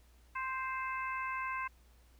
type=harmonic tone; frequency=523.3 Hz; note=C5; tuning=in tune; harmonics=2 / 3 / 4 / 5; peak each=-37 / -42 / -43 / -45 dBFS; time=0.35-1.68 s; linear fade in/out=10 ms; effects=added 60 Hz sine -60 dBFS peak until 2.19 s + pink hiss -69 dBFS RMS until 2.19 s